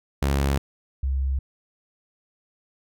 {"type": "tone pair in turn", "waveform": ["sawtooth", "sine"], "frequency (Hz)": [69.3, 66.98], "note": ["C#2", "C2"], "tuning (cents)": [0, 41], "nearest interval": "minor second", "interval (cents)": 59, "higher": "first", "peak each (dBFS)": [-16, -21], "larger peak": "first", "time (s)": [[0.22, 0.58], [1.03, 1.39]], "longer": "neither", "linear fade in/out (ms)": 5, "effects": []}